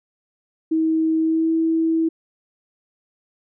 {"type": "tone with pitch glide", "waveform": "sine", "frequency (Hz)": [320, 325], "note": ["D#4", "E4"], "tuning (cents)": [49, -24], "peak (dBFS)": -16, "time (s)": [0.71, 2.09], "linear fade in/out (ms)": 10, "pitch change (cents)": 27, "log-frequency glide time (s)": [1.19, 1.51], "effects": []}